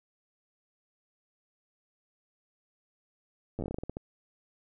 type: slowing click train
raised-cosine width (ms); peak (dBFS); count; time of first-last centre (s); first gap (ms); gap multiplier
2; -22; 13; 3.59-3.969; 9; 1.21
effects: none